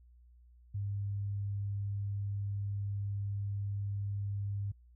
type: tone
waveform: sine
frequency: 100.7 Hz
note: G2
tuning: 47 cents sharp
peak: -33 dBFS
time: 0.74-4.72 s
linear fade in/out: 10 ms
effects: added 60 Hz sine -57 dBFS peak until 4.95 s